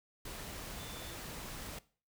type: tone in noise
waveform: sine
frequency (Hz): 3520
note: A7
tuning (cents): 0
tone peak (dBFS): -52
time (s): 0.79-1.14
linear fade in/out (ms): 5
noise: pink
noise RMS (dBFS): -45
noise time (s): 0.25-1.79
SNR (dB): -10
effects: noise-tail reverb RT60 0.4 s tail -19 dB re dry